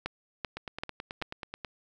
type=two click trains; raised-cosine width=0.3 ms; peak=-21 / -16 dBFS; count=11 / 4; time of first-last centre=0.57-1.648 / 0.06-1.223 s; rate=9.28 / 2.58 Hz; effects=none